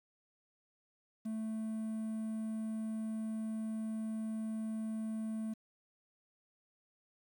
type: tone with quantisation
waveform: triangle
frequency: 220 Hz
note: A3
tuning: in tune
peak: -34 dBFS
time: 1.25-5.54 s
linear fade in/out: 10 ms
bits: 10
effects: none